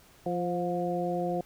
harmonic tone with a mistuned harmonic, 174.61 Hz, F3, in tune, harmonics 1 / 2 / 3 / 4, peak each -33 / -33 / -33 / -33 dBFS, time 0.26-1.41 s, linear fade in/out 2 ms, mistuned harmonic 4, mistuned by +36 cents, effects pink hiss -58 dBFS RMS until 1.45 s

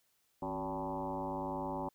sine tone with frequency modulation, 570 Hz, C#5, 48 cents sharp, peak -35 dBFS, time 0.42-1.89 s, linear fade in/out 5 ms, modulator 101 Hz, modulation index 4.1, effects white hiss -75 dBFS RMS until 1.94 s

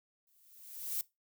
violet noise with exponential growth, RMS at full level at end -33 dBFS, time 0.27-1.01 s, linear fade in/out 1 ms, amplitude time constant 160 ms, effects noise-tail reverb RT60 0.2 s tail -20 dB re dry

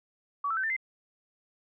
sine tone with pitch steps, 1139 / 1323.6 / 1538 / 1787.3 / 2077 Hz, C#6 / E6 / G6 / A6 / C7, +47 / +7 / -33 / +27 / -13 cents, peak -27 dBFS, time 0.44-0.765 s, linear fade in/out 5 ms, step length 65 ms, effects none

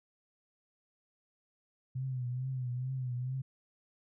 sine tone with vibrato, 127.4 Hz, C3, 46 cents flat, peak -33 dBFS, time 1.95-3.42 s, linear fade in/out 10 ms, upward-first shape triangle, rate 2.3 Hz, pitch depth 80 cents each way, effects none

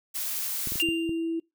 blue noise, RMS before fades -31 dBFS, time 0.14-0.83 s, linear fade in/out 20 ms
clicks, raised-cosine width 3 ms, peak -24 dBFS, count 5, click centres 0.673 / 0.721 / 0.757 / 0.888 / 1.093 s
triangle tone with exponential decay, 2787 Hz, F7, 4 cents flat, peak -19 dBFS, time 0.8-1.4 s, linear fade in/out 0 ms, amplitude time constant 130 ms
sine tone, 329.6 Hz, E4, in tune, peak -26 dBFS, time 0.82-1.4 s, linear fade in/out 10 ms
effects noise-tail reverb RT60 0.2 s tail -23 dB re dry

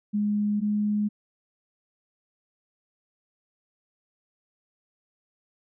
sine tone pair in turn, 207.7 / 208.8 Hz, G#3 / G#3, 0 / +10 cents, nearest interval unison, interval 10 cents, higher second, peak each -22 dBFS, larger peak neither, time 0.13-0.61 / 0.61-1.09 s, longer neither, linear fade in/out 20 ms, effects none

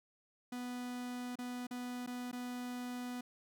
45% pulse tone with dropouts, 246.9 Hz, B3, in tune, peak -40 dBFS, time 0.52-3.21 s, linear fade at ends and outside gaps 5 ms, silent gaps 1.356-1.387 / 1.669-1.709 / 2.064-2.073 / 2.315-2.328 s, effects none

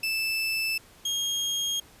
30% pulse tone pair in turn, 2637 / 3250 Hz, E7 / G#7, 0 / -38 cents, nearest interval major third, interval 362 cents, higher second, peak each -23 dBFS, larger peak neither, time 0.03-0.78 / 1.05-1.8 s, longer neither, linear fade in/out 5 ms, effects pink hiss -54 dBFS RMS until 2 s + resampled to 32000 Hz

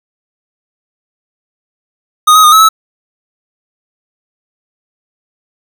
square tone with pitch steps, 1239 / 1266 / 1225 / 1292 / 1302 Hz, D#6 / D#6 / D#6 / E6 / E6, -8 / +30 / -27 / -35 / -22 cents, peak -3 dBFS, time 2.27-2.69 s, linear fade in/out 10 ms, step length 84 ms, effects 7-bit

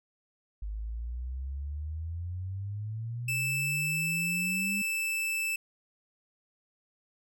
sine exponential sweep, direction up, 50.6 to 204.9 Hz, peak -33 dBFS, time 0.62-4.82 s, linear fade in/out 5 ms
45% pulse tone, 2637 Hz, E7, in tune, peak -29 dBFS, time 3.28-5.56 s, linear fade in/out 5 ms
effects none

